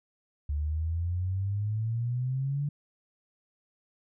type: exponential sweep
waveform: sine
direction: up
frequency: 71.8 to 146.6 Hz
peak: -27 dBFS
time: 0.49-2.69 s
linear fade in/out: 5 ms
effects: none